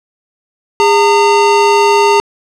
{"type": "tone pair together", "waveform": "square", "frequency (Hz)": [407.9, 910], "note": ["G#4", "A#5"], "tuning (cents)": [-31, -42], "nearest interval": "octave + major second", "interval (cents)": 1389, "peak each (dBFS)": -10, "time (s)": [0.8, 2.2], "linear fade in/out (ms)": 0, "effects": ["low-pass 6000 Hz 12 dB/octave"]}